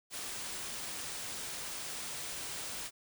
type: band-stop noise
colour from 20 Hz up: white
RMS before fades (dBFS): -41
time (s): 0.1-2.91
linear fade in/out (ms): 50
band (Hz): 11000 to 16000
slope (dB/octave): 96
effects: none